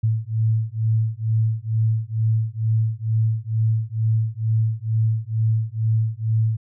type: beating tone pair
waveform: sine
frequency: 110 / 112.2 Hz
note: A2 / A2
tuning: 0 / +34 cents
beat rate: 2.2 Hz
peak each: -21 dBFS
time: 0.03-6.57 s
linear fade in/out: 10 ms
effects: none